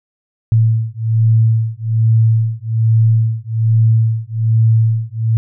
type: beating tone pair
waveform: sine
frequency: 111.7 / 112.9 Hz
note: A2 / A2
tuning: +27 / +45 cents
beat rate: 1.2 Hz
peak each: -13 dBFS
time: 0.52-5.37 s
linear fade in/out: 0 ms
effects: none